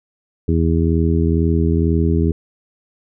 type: harmonic tone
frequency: 82.1 Hz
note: E2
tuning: 6 cents flat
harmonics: 1 / 2 / 3 / 4 / 5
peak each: -16 / -19 / -21 / -22 / -23 dBFS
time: 0.48-2.32 s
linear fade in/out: 5 ms
effects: none